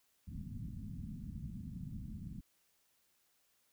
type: low-pass noise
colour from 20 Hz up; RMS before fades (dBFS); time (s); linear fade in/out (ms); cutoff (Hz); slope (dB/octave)
white; -45; 0.27-2.41; 10; 230; 48
effects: white hiss -75 dBFS RMS until 3.72 s